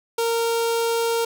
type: tone with notch filter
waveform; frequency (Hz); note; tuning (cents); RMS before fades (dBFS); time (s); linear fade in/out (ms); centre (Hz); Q
sawtooth; 461.9; A#4; -16; -22; 0.18-1.25; 5; 1900; 1.9
effects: none